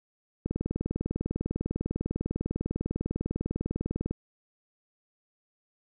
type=click train; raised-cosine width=3 ms; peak=-18 dBFS; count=74; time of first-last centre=0.46-4.11 s; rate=20 Hz; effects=none